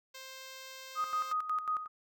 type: tone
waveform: 5% pulse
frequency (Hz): 526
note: C5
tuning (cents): +9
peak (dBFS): -34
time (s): 0.14-1.33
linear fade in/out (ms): 10
type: tone with tremolo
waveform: sine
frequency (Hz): 1248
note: D#6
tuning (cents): +5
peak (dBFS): -29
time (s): 0.95-1.88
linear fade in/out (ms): 50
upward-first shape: square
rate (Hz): 5.5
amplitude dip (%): 65
effects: none